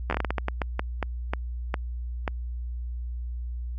slowing click train, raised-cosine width 0.5 ms, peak -11 dBFS, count 16, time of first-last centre 0.1-2.278 s, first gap 11 ms, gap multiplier 1.32, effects added 60 Hz sine -30 dBFS peak until 3.78 s

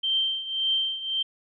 sine tone with tremolo, 3136 Hz, G7, in tune, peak -20 dBFS, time 0.03-1.23 s, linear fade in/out 10 ms, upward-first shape triangle, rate 1.8 Hz, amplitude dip 80%, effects none

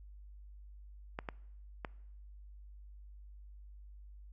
clicks, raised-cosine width 0.5 ms, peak -23 dBFS, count 3, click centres 1.189 / 1.288 / 1.848 s, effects noise-tail reverb RT60 0.8 s tail -23 dB re dry + added 50 Hz sine -50 dBFS peak until 4.32 s

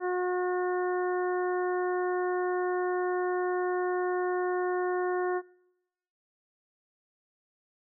harmonic tone, 362 Hz, F#4, 38 cents flat, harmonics 1 / 2 / 3 / 4 / 5, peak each -28 / -34 / -38 / -40 / -42 dBFS, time 0-5.42 s, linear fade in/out 50 ms, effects noise-tail reverb RT60 0.9 s tail -25 dB re dry

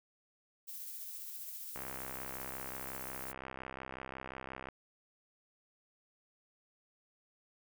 violet noise with tremolo, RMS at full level -44 dBFS, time 0.67-3.33 s, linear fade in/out 20 ms, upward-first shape triangle, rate 15 Hz, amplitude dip 30%
click train, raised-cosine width 0.5 ms, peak -28 dBFS, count 193, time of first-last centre 1.76-4.687 s, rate 65.6 Hz
effects none

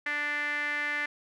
sawtooth tone with band-pass filter, 293.7 Hz, D4, in tune, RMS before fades -31 dBFS, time 0.06-1.06 s, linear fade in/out 5 ms, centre 1900 Hz, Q 9.5, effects none

